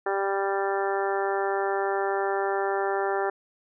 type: harmonic tone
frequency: 196.5 Hz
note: G3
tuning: 4 cents sharp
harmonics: 2 / 3 / 4 / 5 / 6 / 7 / 8 / 9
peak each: -27 / -33 / -29 / -36 / -38 / -35 / -40 / -36 dBFS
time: 0.06-3.3 s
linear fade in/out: 5 ms
effects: none